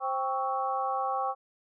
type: harmonic tone with a mistuned harmonic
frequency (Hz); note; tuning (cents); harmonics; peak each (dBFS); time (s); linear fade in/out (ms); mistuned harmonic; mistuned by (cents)
262.9; C4; +8; 2 / 3 / 4 / 5; -36 / -30 / -32 / -38; 0-1.35; 50; 4; +99
effects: none